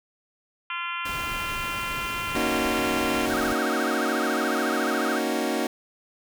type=harmonic tone; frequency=344.1 Hz; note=F4; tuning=26 cents flat; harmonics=3 / 4 / 5 / 6 / 7 / 8 / 9 / 10; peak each=-34 / -33 / -42 / -39 / -36 / -36 / -39 / -49 dBFS; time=0.7-3.26 s; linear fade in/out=2 ms
type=noise; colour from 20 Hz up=pink; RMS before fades=-36 dBFS; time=1.05-3.53 s; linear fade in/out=5 ms
type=chord; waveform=25% pulse; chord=D# minor seventh; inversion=second; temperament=equal; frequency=233.1 / 277.2 / 311.1 / 370 Hz; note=A#3 / C#4 / D#4 / F#4; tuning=0 / 0 / 0 / 0 cents; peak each=-26 dBFS; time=2.35-5.67 s; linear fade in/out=2 ms
type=tone with vibrato; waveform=sine; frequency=1400 Hz; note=F6; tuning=4 cents sharp; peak=-28 dBFS; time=3.3-5.19 s; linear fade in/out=2 ms; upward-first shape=sine; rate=14 Hz; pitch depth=230 cents each way
effects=none